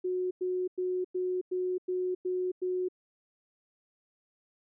sine tone bursts, 365.8 Hz, F#4, 20 cents flat, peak -28 dBFS, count 8, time 0.04-2.886 s, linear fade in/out 10 ms, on 270 ms, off 98 ms, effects none

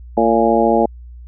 harmonic tone with a mistuned harmonic, 114.2 Hz, A#2, 35 cents flat, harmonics 2 / 3 / 4 / 5 / 6 / 7, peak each -18 / -18 / -18 / -18 / -18 / -18 dBFS, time 0.17-0.86 s, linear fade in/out 5 ms, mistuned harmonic 7, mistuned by +61 cents, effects added 60 Hz sine -33 dBFS peak until 1.27 s

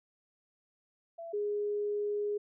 sine tone pair in turn, 670 / 413.8 Hz, E5 / G#4, +28 / -6 cents, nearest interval minor sixth, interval 834 cents, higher first, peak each -40 / -30 dBFS, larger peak second, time 1.18-1.33 / 1.33-2.38 s, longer second, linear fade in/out 10 ms, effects none

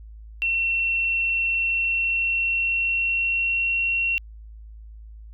sine tone with pitch glide, 2712 to 2732 Hz, E7 to F7, +49 to -39 cents, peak -20 dBFS, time 0.42-4.18 s, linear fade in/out 0 ms, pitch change +12 cents, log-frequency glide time 1.57-3.82 s, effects added 54 Hz sine -39 dBFS peak until 5.33 s

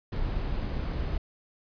brown noise, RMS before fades -30 dBFS, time 0.12-1.18 s, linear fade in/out 5 ms, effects resampled to 11025 Hz

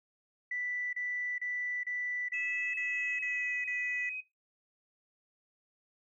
sine tone bursts, 1975.5 Hz, B6, in tune, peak -33 dBFS, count 8, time 0.51-4.094 s, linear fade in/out 5 ms, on 420 ms, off 32 ms
sine tone with pitch glide, 2601 to 2521 Hz, E7 to D#7, -24 to +22 cents, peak -35 dBFS, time 2.33-4.21 s, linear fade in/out 10 ms, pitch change -54 cents, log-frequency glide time 2.64-3.67 s
effects noise-tail reverb RT60 0.2 s tail -19 dB re dry + tanh soft clip ceiling -24 dBFS

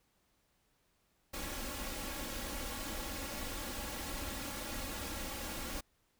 pink noise with comb filter, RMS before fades -41 dBFS, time 1.33-5.81 s, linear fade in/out 10 ms, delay 3.6 ms, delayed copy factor +0.7, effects pink hiss -75 dBFS RMS until 6.19 s

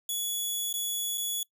10% pulse tone with dropouts, 3400 Hz, G#7, 40 cents sharp, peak -22 dBFS, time 0.09-1.43 s, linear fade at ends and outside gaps 2 ms, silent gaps 0.728-0.739 / 1.175-1.179 s, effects noise-tail reverb RT60 0.1 s tail -21 dB re dry

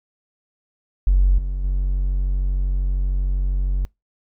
triangle tone with level steps, 46.44 Hz, F#1, 7 cents sharp, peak -8 / -19 / -15 dBFS, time 1.07-3.85 s, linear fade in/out 0 ms, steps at 1.38 / 1.64 s, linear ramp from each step 5 ms, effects noise-tail reverb RT60 0.2 s tail -26 dB re dry + tanh soft clip ceiling -9 dBFS

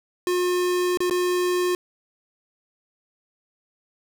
square tone with dropouts, 358.8 Hz, F4, 47 cents sharp, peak -21 dBFS, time 0.27-1.75 s, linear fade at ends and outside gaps 1 ms, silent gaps 0.973-1.004 / 1.098-1.109 s, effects 8-bit

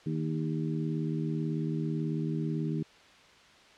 harmonic tone with a mistuned harmonic, 78.2 Hz, D#2, 9 cents sharp, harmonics 2 / 3 / 4 / 5, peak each -31 / -36 / -36 / -41 dBFS, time 0.06-2.83 s, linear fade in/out 5 ms, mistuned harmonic 5, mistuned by +38 cents, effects white hiss -56 dBFS RMS until 3.77 s + low-pass 4000 Hz 12 dB/octave

